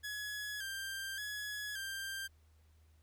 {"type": "tone with vibrato", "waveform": "sawtooth", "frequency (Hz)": 1633, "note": "G#6", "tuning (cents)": -30, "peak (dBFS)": -36, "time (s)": [0.03, 2.28], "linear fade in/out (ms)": 20, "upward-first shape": "square", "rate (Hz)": 0.87, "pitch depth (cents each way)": 56, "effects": ["added 78 Hz sine -63 dBFS peak until 3.02 s", "pink hiss -75 dBFS RMS until 3.02 s"]}